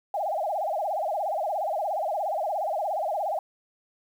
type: tone with vibrato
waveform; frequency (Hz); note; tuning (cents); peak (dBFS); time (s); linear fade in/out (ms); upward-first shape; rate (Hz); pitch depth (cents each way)
sine; 710; F5; +28; -25; 0.14-3.39; 2; sine; 17; 270
effects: 9-bit